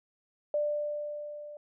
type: tone with level ramp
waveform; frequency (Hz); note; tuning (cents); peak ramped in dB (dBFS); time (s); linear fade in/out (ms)
sine; 592; D5; +14; -25 to -42; 0.54-1.57; 2
effects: none